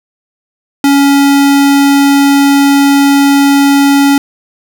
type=tone; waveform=square; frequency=280 Hz; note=C#4; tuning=18 cents sharp; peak=-5 dBFS; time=0.84-4.18 s; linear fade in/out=2 ms; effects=none